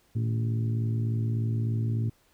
harmonic tone with a mistuned harmonic, 56.6 Hz, A1, 50 cents sharp, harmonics 2 / 3 / 4 / 5 / 6 / 7, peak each -25 / -41 / -36 / -41 / -45 / -47 dBFS, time 0.15-2.1 s, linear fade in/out 10 ms, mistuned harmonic 3, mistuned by -140 cents, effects pink hiss -65 dBFS RMS until 2.33 s

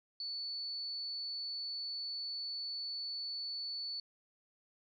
sine tone, 4460 Hz, C#8, 10 cents sharp, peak -38 dBFS, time 0.2-4 s, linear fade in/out 2 ms, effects none

